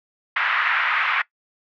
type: band-pass noise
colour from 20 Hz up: white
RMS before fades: -21 dBFS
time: 0.36-1.22 s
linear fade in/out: 5 ms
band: 1100 to 2200 Hz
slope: 24 dB/octave
effects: noise-tail reverb RT60 0.1 s tail -20 dB re dry + low-pass 4000 Hz 12 dB/octave